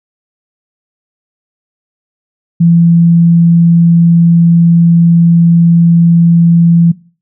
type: tone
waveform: sine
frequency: 169 Hz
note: E3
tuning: 43 cents sharp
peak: -3 dBFS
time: 2.6-6.92 s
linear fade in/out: 10 ms
effects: noise-tail reverb RT60 0.4 s tail -21 dB re dry